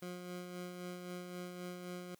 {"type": "tone with tremolo", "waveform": "20% pulse", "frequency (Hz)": 178.9, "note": "F3", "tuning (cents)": 42, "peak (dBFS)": -37, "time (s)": [0.02, 2.15], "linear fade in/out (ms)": 5, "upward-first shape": "sine", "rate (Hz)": 3.8, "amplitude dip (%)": 40, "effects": ["white hiss -70 dBFS RMS until 2.19 s"]}